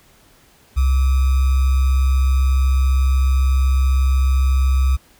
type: tone with sample-and-hold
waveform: sine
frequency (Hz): 66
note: C2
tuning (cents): +16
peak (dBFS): -12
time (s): 0.76-4.97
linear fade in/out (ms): 20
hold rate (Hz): 1225
effects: pink hiss -52 dBFS RMS until 5.19 s